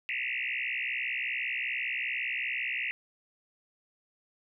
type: tone with frequency modulation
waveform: sine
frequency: 2349 Hz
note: D7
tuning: in tune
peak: -30 dBFS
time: 0.09-2.91 s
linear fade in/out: 0 ms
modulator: 62.6 Hz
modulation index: 7
effects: none